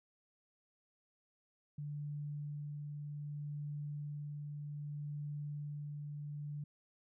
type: tone with tremolo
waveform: sine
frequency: 146.8 Hz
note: D3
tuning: in tune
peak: -39 dBFS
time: 1.78-6.64 s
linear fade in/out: 5 ms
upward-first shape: sine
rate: 0.64 Hz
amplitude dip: 25%
effects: none